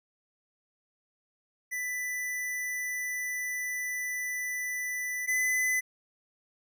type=tone pair in turn; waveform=square; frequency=1988 / 2011 Hz; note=B6 / B6; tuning=+11 / +31 cents; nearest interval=unison; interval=20 cents; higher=second; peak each=-32 / -26 dBFS; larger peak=second; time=1.71-5.27 / 5.27-5.81 s; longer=first; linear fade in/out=20 ms; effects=none